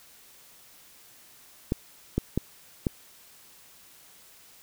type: clicks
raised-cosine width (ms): 3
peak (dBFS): -11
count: 4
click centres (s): 1.721 / 2.18 / 2.376 / 2.868
effects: white hiss -54 dBFS RMS until 4.62 s